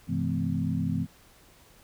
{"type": "tone cluster", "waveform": "sine", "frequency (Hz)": [98.5, 131.1, 166.1, 214.4, 254.1], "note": ["G2", "C3", "E3", "A3", "B3"], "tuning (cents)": [9, 4, 13, -45, 49], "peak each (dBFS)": [-33, -35, -29, -33, -32], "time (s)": [0.07, 1.07], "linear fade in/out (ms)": 50, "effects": ["pink hiss -57 dBFS RMS until 1.83 s"]}